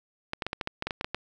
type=clicks; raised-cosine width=0.3 ms; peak=-14 dBFS; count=12; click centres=0.334 / 0.422 / 0.466 / 0.531 / 0.612 / 0.674 / 0.824 / 0.87 / 0.908 / 1.011 / 1.045 / 1.146 s; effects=none